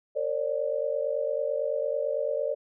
sine tone cluster, 459.3 / 543 / 592 Hz, A#4 / C#5 / D5, -26 / -36 / +14 cents, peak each -32 / -30 / -29 dBFS, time 0.15-2.55 s, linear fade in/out 20 ms, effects none

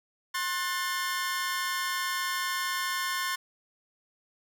sawtooth chord, F# diminished, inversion second, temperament just, 1065.6 / 1480 / 1776 Hz, C6 / F#6 / A6, +31 / 0 / +16 cents, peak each -28 / -33 / -30 dBFS, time 0.34-3.36 s, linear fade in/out 10 ms, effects none

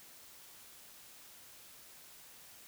silence, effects white hiss -56 dBFS RMS until 2.67 s

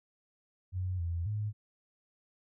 sine tone with pitch steps, 92 / 85 / 105.5 Hz, F#2 / F2 / G#2, -9 / -46 / +28 cents, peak -31 dBFS, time 0.72-1.53 s, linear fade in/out 50 ms, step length 270 ms, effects none

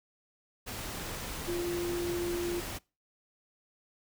sine tone in noise, 347.8 Hz, F4, 7 cents flat, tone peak -31 dBFS, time 1.47-2.61 s, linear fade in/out 20 ms, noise pink, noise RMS -39 dBFS, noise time 0.66-2.79 s, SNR +5 dB, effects noise-tail reverb RT60 0.3 s tail -24 dB re dry

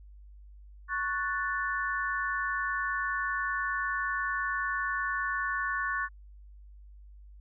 sine chord, F# minor, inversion second, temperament equal, 1108.7 / 1480 / 1760 Hz, C#6 / F#6 / A6, 0 / 0 / 0 cents, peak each -33 dBFS, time 0.88-6.09 s, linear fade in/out 50 ms, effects added 50 Hz sine -48 dBFS peak until 7.4 s

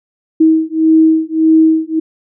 sine beating tone pair, 318.3 / 320 Hz, D#4 / D#4, +39 / +49 cents, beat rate 1.7 Hz, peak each -10 dBFS, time 0.4-2 s, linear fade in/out 10 ms, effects none

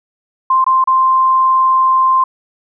sine tone with dropouts, 1046.5 Hz, C6, in tune, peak -8 dBFS, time 0.5-2.24 s, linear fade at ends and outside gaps 5 ms, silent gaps 0.643-0.664 / 0.841-0.873 s, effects none

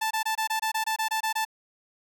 sawtooth tone bursts, 880 Hz, A5, in tune, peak -21 dBFS, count 12, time 0.01-1.451 s, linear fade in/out 10 ms, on 99 ms, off 23 ms, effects none

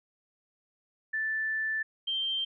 sine tone pair in turn, 1760 / 3147 Hz, A6 / G7, 0 / +6 cents, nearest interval minor seventh, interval 1006 cents, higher second, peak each -28 dBFS, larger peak neither, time 1.13-1.83 / 2.07-2.45 s, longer first, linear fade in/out 10 ms, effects none

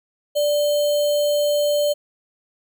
sine tone with sample-and-hold, 587.3 Hz, D5, in tune, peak -16 dBFS, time 0.35-1.94 s, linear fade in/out 20 ms, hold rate 3675 Hz, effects none

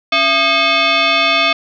sine tone with frequency modulation, 671 Hz, E5, 31 cents sharp, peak -10 dBFS, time 0.12-1.53 s, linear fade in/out 5 ms, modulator 948 Hz, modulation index 3.5, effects none

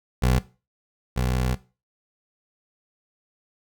20% pulse tone pair in turn, 62.8 / 62.8 Hz, B1 / B1, +30 / +30 cents, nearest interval unison, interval 0 cents, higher neither, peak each -13 / -17 dBFS, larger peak first, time 0.22-0.39 / 1.16-1.55 s, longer second, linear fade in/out 10 ms, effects noise-tail reverb RT60 0.3 s tail -17 dB re dry

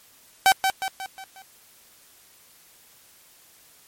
sawtooth tone with echo, 768 Hz, G5, 36 cents flat, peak -9 dBFS, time 0.46-0.52 s, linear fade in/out 0 ms, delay 180 ms, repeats 5, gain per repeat -6 dB, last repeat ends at 1.42 s, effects white hiss -54 dBFS RMS until 3.87 s + MP3 64 kbps

